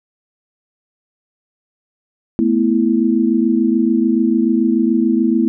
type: chord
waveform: sine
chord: A suspended second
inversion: none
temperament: equal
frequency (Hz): 220 / 246.9 / 329.6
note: A3 / B3 / E4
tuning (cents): 0 / 0 / 0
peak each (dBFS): -16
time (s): 2.39-5.48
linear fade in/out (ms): 0
effects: none